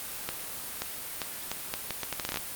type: accelerating click train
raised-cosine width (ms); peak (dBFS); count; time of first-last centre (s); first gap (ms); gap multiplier
0.2; -13; 15; 0.29-2.372; 530; 0.75
effects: white hiss -38 dBFS RMS until 2.55 s + Opus 32 kbps